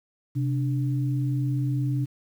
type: tone pair together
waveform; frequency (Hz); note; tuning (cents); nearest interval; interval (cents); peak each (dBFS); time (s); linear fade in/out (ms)
sine; 130.74 / 293.5; C3 / D4; -1 / -1; octave + major second; 1400; -23 / -31; 0.35-2.06; 20
effects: 9-bit